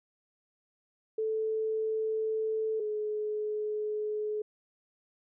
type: tone pair in turn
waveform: sine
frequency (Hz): 438.6 / 424.6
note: A4 / G#4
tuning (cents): -6 / +38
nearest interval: minor second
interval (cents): 56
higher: first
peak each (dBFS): -28 / -30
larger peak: first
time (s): 1.18-2.8 / 2.8-4.42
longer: neither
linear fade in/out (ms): 5
effects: none